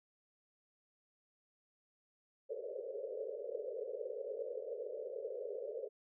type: band-pass noise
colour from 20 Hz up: white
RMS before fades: -43 dBFS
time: 2.49-5.89 s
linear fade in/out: 20 ms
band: 410 to 570 Hz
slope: 96 dB/octave
effects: none